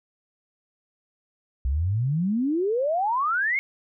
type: exponential sweep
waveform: sine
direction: up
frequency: 61.3 to 2220 Hz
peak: -21 dBFS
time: 1.65-3.59 s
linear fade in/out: 0 ms
effects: none